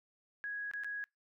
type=tone with dropouts; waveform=sine; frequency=1661.2 Hz; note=G#6; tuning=in tune; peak=-37 dBFS; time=0.44-1.04 s; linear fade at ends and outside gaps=0 ms; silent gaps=0.713-0.736 / 0.836-0.845 s; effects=noise-tail reverb RT60 0.2 s tail -26 dB re dry